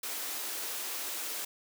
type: high-pass noise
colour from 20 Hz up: white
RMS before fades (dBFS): -37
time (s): 0.03-1.45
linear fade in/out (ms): 5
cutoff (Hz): 260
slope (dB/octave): 48
effects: none